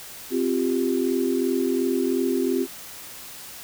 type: chord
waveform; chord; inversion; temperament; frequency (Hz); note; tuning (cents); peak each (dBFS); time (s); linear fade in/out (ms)
sine; C suspended fourth; none; equal; 261.6 / 349.2 / 392; C4 / F4 / G4; 0 / 0 / 0; -24 / -25 / -25; 0.3-2.67; 50
effects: white hiss -40 dBFS RMS until 3.63 s